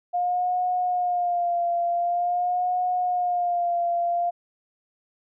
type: tone with vibrato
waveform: sine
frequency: 708 Hz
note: F5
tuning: 23 cents sharp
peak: -21 dBFS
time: 0.13-4.31 s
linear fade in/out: 20 ms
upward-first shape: sine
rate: 0.46 Hz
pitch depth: 43 cents each way
effects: none